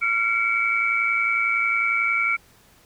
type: tone cluster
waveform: sine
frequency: 1374 / 2182 / 2293 Hz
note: F6 / C#7 / D7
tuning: -29 / -28 / -42 cents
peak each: -25 / -26 / -21 dBFS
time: 0.01-2.37 s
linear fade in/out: 20 ms
effects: pink hiss -55 dBFS RMS until 2.85 s